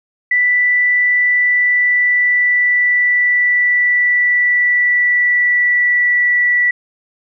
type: tone with pitch glide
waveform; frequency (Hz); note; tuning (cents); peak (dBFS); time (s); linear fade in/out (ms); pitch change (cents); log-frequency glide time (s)
sine; 1975.5 to 1956.2; B6 to B6; 0 to -17; -10; 0.31-6.71; 5; -17; 1.24-6.32
effects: none